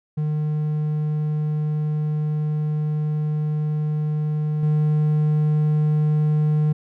triangle tone with level steps, 151.8 Hz, D#3, 42 cents flat, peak -18 / -14 dBFS, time 0.17-6.73 s, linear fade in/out 10 ms, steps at 4.63 s, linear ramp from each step 2 ms, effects none

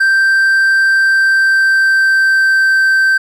triangle tone with pitch glide, 1568 to 1556.3 Hz, G6 to G6, 0 to -13 cents, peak -6 dBFS, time 0-3.18 s, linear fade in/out 10 ms, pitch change -13 cents, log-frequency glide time 0.91-2.82 s, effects none

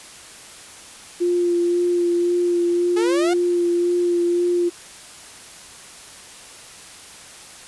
sine tone with vibrato, 349.2 Hz, F4, in tune, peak -16 dBFS, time 1.2-4.7 s, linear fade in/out 20 ms, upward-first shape sine, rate 1.9 Hz, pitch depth 15 cents each way
sawtooth exponential sweep, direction up, 415.3 to 740 Hz, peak -19 dBFS, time 2.96-3.34 s, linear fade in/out 10 ms
effects white hiss -41 dBFS RMS until 7.67 s + resampled to 24000 Hz

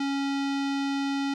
square tone with low-pass filter, 277.2 Hz, C#4, in tune, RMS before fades -28 dBFS, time 0-1.34 s, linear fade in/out 5 ms, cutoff 4600 Hz, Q 1.3, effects none

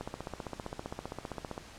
click train, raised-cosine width 1 ms, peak -23 dBFS, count 25, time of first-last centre 0.01-1.579 s, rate 15.3 Hz, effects pink hiss -51 dBFS RMS until 1.78 s + low-pass 8000 Hz 12 dB/octave

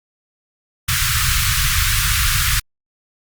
pink band-stop noise, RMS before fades -17 dBFS, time 0.88-2.6 s, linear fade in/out 10 ms, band 140 to 1200 Hz, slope 48 dB/octave, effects Opus 48 kbps

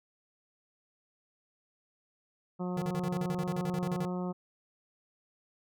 harmonic tone, 180.3 Hz, F#3, 45 cents flat, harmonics 1 / 2 / 3 / 4 / 5 / 6 / 7, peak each -33 / -39 / -43 / -45 / -47 / -49 / -50 dBFS, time 2.59-4.33 s, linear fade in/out 20 ms
square tone bursts, 156 Hz, D#3, 5 cents sharp, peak -34 dBFS, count 15, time 2.77-4.052 s, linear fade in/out 2 ms, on 50 ms, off 38 ms
effects none

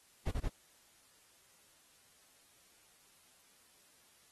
brown noise bursts, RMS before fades -34 dBFS, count 3, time 0.26-0.487 s, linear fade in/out 10 ms, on 55 ms, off 31 ms, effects white hiss -66 dBFS RMS until 4.31 s + AAC 32 kbps

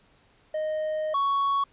triangle tone pair in turn, 620 / 1114 Hz, D#5 / C#6, -6 / +8 cents, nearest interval minor seventh, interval 1014 cents, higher second, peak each -24 / -20 dBFS, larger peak second, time 0.54-1.14 / 1.14-1.64 s, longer first, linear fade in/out 5 ms, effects pink hiss -61 dBFS RMS until 1.72 s + resampled to 8000 Hz

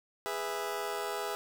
20% pulse chord, E major, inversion first, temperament just, 412 / 494.4 / 659.3 Hz, G#4 / B4 / E5, -14 / +2 / 0 cents, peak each -32 / -35 / -34 dBFS, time 0.26-1.35 s, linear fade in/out 0 ms, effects 9-bit

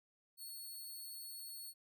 5% pulse tone, 4389 Hz, C#8, 18 cents flat, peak -40 dBFS, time 0.37-1.74 s, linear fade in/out 50 ms, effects none

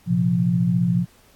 sine chord, Bb suspended second, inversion none, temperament equal, 116.54 / 130.81 / 174.61 Hz, Bb2 / C3 / F3, 0 / 0 / 0 cents, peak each -24 / -24 / -18 dBFS, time 0.06-1.06 s, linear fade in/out 50 ms, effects pink hiss -55 dBFS RMS until 1.35 s + AAC 64 kbps

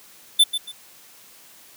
square tone with echo, 3528 Hz, A7, 4 cents sharp, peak -11 dBFS, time 0.39-0.44 s, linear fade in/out 10 ms, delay 140 ms, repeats 2, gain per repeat -11 dB, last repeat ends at 0.72 s, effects white hiss -49 dBFS RMS until 1.76 s + high-pass 100 Hz 12 dB/octave

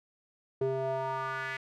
square tone with band-pass filter sweep, 132.7 Hz, C3, 25 cents sharp, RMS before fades -33 dBFS, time 0.61-1.57 s, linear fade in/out 5 ms, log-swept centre 410 to 2000 Hz, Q 3.3, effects none

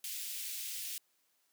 white high-pass noise, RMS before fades -41 dBFS, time 0.04-0.98 s, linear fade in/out 2 ms, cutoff 2300 Hz, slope 24 dB/octave, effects white hiss -75 dBFS RMS until 1.52 s + high-pass 200 Hz 12 dB/octave

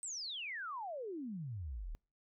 sine exponential sweep, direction down, 8372 to 34.22 Hz, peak -40 dBFS, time 0.03-1.95 s, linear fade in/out 0 ms, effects noise-tail reverb RT60 0.3 s tail -26 dB re dry

